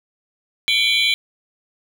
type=tone cluster; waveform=triangle; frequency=2272 / 2382 / 3141 / 3408 / 3970 Hz; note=C#7 / D7 / G7 / G#7 / B7; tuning=+42 / +24 / +3 / +44 / +8 cents; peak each=-20 dBFS; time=0.68-1.14 s; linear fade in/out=0 ms; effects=none